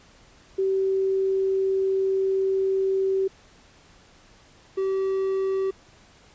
sine / triangle tone pair in turn, 384.6 / 384.6 Hz, G4 / G4, -33 / -33 cents, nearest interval unison, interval 0 cents, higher neither, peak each -20 dBFS, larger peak neither, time 0.58-3.28 / 4.77-5.71 s, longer first, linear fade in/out 10 ms, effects pink hiss -54 dBFS RMS until 6.34 s + resampled to 16000 Hz

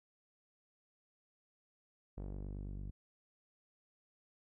sawtooth tone with low-pass filter sweep, 49 Hz, G1, in tune, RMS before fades -44 dBFS, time 2.17-2.91 s, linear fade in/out 10 ms, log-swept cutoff 600 to 200 Hz, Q 0.85, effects none

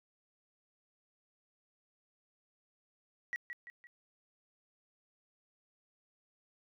sine tone with echo, 1926 Hz, B6, 44 cents flat, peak -33 dBFS, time 3.33-3.36 s, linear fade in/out 0 ms, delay 170 ms, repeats 3, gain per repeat -7 dB, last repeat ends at 3.87 s, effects tanh soft clip ceiling -29 dBFS

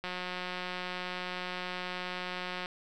click train, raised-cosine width 0.3 ms, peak -21 dBFS, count 475, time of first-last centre 0.04-2.659 s, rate 181 Hz, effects none

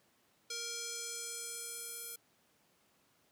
square tone with band-pass filter sweep, 467.8 Hz, A#4, 6 cents sharp, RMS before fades -43 dBFS, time 0.5-2.16 s, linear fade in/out 5 ms, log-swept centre 5500 to 12000 Hz, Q 1.7, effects pink hiss -71 dBFS RMS until 3.31 s + high-pass 150 Hz 12 dB/octave

